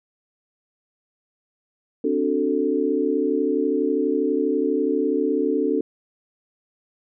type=chord; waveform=sine; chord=D dominant seventh; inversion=third; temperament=equal with one note detuned; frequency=261.6 / 293.7 / 370 / 442.5 Hz; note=C4 / D4 / F#4 / A4; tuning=0 / 0 / 0 / +10 cents; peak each=-26 / -23 / -26 / -23 dBFS; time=2.04-5.81 s; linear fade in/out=5 ms; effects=none